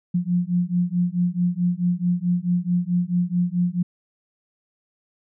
sine beating tone pair, 174.61 / 179.21 Hz, F3 / F3, 0 / +45 cents, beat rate 4.6 Hz, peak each -22 dBFS, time 0.14-3.83 s, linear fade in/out 10 ms, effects none

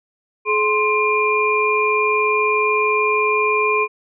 sine tone cluster, 426.6 / 1046 / 2401 Hz, G#4 / C6 / D7, +46 / -1 / +38 cents, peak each -19 dBFS, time 0.45-3.88 s, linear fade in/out 50 ms, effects none

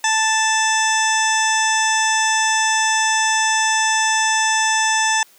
harmonic tone, 880 Hz, A5, in tune, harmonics 1 / 2 / 3 / 4 / 6 / 7 / 8 / 9, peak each -19 / -20 / -26 / -26 / -27 / -24 / -31 / -26 dBFS, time 0.04-5.23 s, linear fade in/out 2 ms, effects white hiss -51 dBFS RMS until 5.38 s + high-pass 200 Hz 12 dB/octave

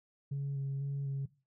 sine tone with vibrato, 138.59 Hz, C#3, in tune, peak -31 dBFS, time 0.31-1.26 s, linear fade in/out 10 ms, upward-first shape square, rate 2 Hz, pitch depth 15 cents each way, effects noise-tail reverb RT60 0.3 s tail -18 dB re dry + tanh soft clip ceiling -31 dBFS

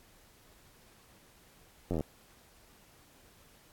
slowing click train, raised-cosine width 2 ms, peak -20 dBFS, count 9, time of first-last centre 1.91-2.008 s, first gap 11 ms, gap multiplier 1.03, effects pink hiss -61 dBFS RMS until 3.72 s + AAC 64 kbps

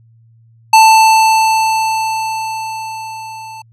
square tone with level ramp, 884 Hz, A5, 8 cents sharp, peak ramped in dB -3 to -29 dBFS, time 0.73-3.62 s, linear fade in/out 5 ms, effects added 114 Hz sine -44 dBFS peak until 3.72 s + low-pass 10000 Hz 12 dB/octave

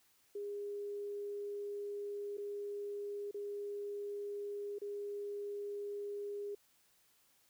sine tone with dropouts, 408.1 Hz, G#4, 30 cents flat, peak -39 dBFS, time 0.35-6.55 s, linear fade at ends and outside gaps 5 ms, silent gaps 2.372-2.38 / 3.312-3.343 / 4.786-4.816 s, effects white hiss -71 dBFS RMS until 7.49 s

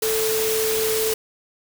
sine tone in noise, 440 Hz, A4, in tune, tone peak -21 dBFS, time 0.02-1.14 s, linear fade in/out 5 ms, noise white, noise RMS -25 dBFS, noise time 0.02-1.14 s, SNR +1 dB, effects none

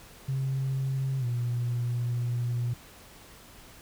sine tone with pitch glide, 133.9 to 120.68 Hz, C3 to B2, +40 to -40 cents, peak -25 dBFS, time 0.28-2.74 s, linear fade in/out 10 ms, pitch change -180 cents, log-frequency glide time 1.19-1.25 s, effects tanh soft clip ceiling -23 dBFS + pink hiss -51 dBFS RMS until 3.81 s

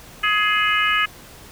harmonic tone, 419.9 Hz, G#4, 19 cents sharp, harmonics 3 / 4 / 5 / 6 / 7, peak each -21 / -22 / -23 / -24 / -24 dBFS, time 0.23-1.06 s, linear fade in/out 10 ms, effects pink hiss -43 dBFS RMS until 1.51 s

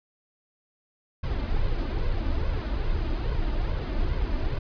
brown noise with flanger, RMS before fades -26 dBFS, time 1.23-4.59 s, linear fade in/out 10 ms, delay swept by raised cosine 1.9 to 3.4 ms, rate 2.4 Hz, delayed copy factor +0.55, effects resampled to 11025 Hz

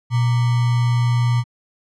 sine tone with sample-and-hold, 120.8 Hz, B2, 38 cents flat, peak -14 dBFS, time 0.1-1.44 s, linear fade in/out 50 ms, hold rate 1050 Hz, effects low-pass 6000 Hz 12 dB/octave

